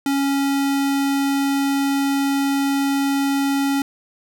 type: tone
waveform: square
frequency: 277.2 Hz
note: C#4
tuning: in tune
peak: -18 dBFS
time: 0.06-3.82 s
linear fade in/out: 2 ms
effects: none